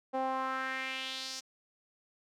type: tone with band-pass filter sweep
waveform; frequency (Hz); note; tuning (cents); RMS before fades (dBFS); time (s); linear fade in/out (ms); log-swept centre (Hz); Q
sawtooth; 262.8; C4; +8; -36; 0.13-1.41; 20; 660 to 5800; 2.8
effects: none